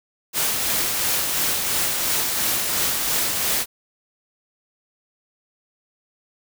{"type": "noise with tremolo", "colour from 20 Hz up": "white", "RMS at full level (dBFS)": -21, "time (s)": [0.33, 3.66], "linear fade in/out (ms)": 50, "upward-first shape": "sine", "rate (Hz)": 2.9, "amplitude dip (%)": 30, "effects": []}